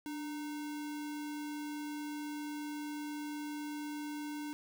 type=tone with sample-and-hold; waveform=sine; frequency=295.3 Hz; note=D4; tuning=10 cents sharp; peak=-38 dBFS; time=0.06-4.53 s; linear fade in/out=0 ms; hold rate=1225 Hz; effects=none